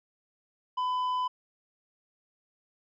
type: tone with tanh clipping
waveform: triangle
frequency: 1004 Hz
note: B5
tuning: 28 cents sharp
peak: -28 dBFS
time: 0.77-1.28 s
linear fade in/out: 10 ms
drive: 10 dB
effects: none